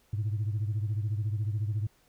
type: beating tone pair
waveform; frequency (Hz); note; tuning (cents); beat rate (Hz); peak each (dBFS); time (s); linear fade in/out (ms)
sine; 103.83 / 117.83; G#2 / A#2; 0 / +19; 14; -27 / -33; 0.13-1.87; 5
effects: tanh soft clip ceiling -24 dBFS + pink hiss -66 dBFS RMS until 2.08 s